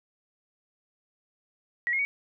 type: tone with pitch steps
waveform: sine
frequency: 1920 / 2149 / 2245 Hz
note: B6 / C7 / C#7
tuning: -49 / +46 / +21 cents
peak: -24 dBFS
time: 1.87-2.05 s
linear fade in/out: 0 ms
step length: 60 ms
effects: none